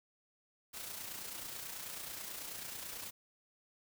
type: noise with amplitude modulation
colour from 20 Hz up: white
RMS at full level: -43 dBFS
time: 0.73-3.11 s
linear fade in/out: 20 ms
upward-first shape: sine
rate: 29.2 Hz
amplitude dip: 45%
effects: none